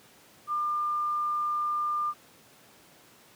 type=tone; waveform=sine; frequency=1200 Hz; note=D6; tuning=37 cents sharp; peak=-26 dBFS; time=0.47-2.14 s; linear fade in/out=50 ms; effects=pink hiss -56 dBFS RMS until 3.35 s + high-pass 150 Hz 12 dB/octave